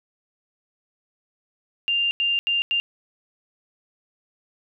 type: tone bursts at uneven times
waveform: sine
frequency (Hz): 2794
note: F7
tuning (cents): 0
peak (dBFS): -19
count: 4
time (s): 1.88-2.11 / 2.2-2.39 / 2.47-2.62 / 2.71-2.8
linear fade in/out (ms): 0
effects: none